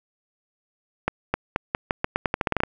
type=accelerating click train; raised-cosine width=0.5 ms; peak=-6 dBFS; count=15; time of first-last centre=1.08-2.635 s; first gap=260 ms; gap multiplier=0.85; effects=none